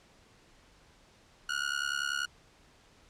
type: tone with amplitude modulation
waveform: sawtooth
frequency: 1445 Hz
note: F#6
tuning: 41 cents flat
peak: -23 dBFS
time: 1.49-2.26 s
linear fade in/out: 5 ms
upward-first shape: sine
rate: 70.3 Hz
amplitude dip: 95%
effects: pink hiss -61 dBFS RMS until 3.09 s + low-pass 7000 Hz 12 dB/octave